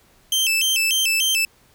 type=tone with vibrato; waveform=sawtooth; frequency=2875 Hz; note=F7; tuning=50 cents sharp; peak=-14 dBFS; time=0.32-1.45 s; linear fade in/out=2 ms; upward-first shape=square; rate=3.4 Hz; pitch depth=150 cents each way; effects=pink hiss -56 dBFS RMS until 1.74 s